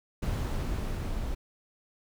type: noise with level ramp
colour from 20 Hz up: brown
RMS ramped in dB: -29 to -34 dBFS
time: 0.22-1.35 s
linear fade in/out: 10 ms
effects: none